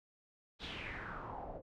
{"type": "noise with low-pass filter sweep", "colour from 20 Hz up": "pink", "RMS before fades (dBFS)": -45, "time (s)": [0.59, 1.62], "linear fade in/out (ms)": 50, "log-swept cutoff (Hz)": [3900, 540], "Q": 4.3, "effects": []}